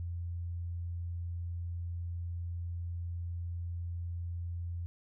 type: tone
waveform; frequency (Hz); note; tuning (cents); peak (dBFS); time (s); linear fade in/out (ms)
sine; 86.1; F2; -24; -35; 0-4.86; 0
effects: none